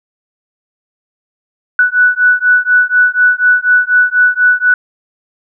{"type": "beating tone pair", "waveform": "sine", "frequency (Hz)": [1480, 1484.1], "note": ["F#6", "F#6"], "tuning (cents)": [0, 5], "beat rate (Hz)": 4.1, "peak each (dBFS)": -10, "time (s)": [1.79, 4.74], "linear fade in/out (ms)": 2, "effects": []}